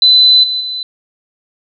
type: tone with level steps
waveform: sine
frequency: 4015 Hz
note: B7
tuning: 28 cents sharp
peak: -4 / -14 / -18 dBFS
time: 0.02-0.83 s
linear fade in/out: 2 ms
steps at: 0.43 / 0.6 s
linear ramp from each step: 10 ms
effects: none